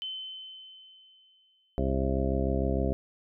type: tone with exponential decay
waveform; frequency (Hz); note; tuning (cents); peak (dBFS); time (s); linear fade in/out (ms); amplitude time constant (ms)
sine; 3061; G7; -42; -32; 0.02-1.91; 0; 410
type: harmonic tone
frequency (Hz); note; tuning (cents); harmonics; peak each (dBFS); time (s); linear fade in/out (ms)
66.6; C2; +31; 1 / 2 / 3 / 4 / 5 / 6 / 8 / 9 / 10; -29 / -34 / -34 / -34 / -37 / -34 / -35 / -41 / -37; 1.78-2.93; 0
effects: none